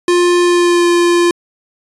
square tone with pitch glide, 352.1 to 346.9 Hz, F4 to F4, +14 to -12 cents, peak -9 dBFS, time 0.08-1.31 s, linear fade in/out 2 ms, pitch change -26 cents, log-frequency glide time 0.41-0.87 s, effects resampled to 24000 Hz

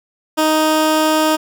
15% pulse tone, 311.7 Hz, D#4, 3 cents sharp, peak -6 dBFS, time 0.37-1.37 s, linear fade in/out 20 ms, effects none

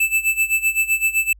square tone with tremolo, 2637 Hz, E7, in tune, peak -14 dBFS, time 0-1.33 s, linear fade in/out 5 ms, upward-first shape sine, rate 7.8 Hz, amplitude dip 85%, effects added 50 Hz sine -44 dBFS peak until 1.39 s

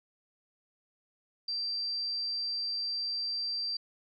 sine tone, 4699 Hz, D8, in tune, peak -31 dBFS, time 1.48-3.77 s, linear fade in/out 5 ms, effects none

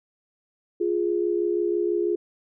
sine tone pair together, 349.2 / 415.3 Hz, F4 / G#4, 0 / 0 cents, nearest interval minor third, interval 300 cents, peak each -23 / -25 dBFS, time 0.8-2.16 s, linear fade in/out 10 ms, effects none

